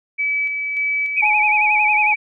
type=tone with tremolo; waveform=sine; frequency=2293 Hz; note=D7; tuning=42 cents flat; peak=-17 dBFS; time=0.18-1.28 s; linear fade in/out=20 ms; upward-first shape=square; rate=1.7 Hz; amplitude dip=35%
type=tone with vibrato; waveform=sine; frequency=2400 Hz; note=D7; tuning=37 cents sharp; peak=-14 dBFS; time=1.16-2.16 s; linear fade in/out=20 ms; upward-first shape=sine; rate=11 Hz; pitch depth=100 cents each way
type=tone; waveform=sine; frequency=847 Hz; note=G#5; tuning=34 cents sharp; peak=-18 dBFS; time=1.22-2.14 s; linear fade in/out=10 ms
effects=none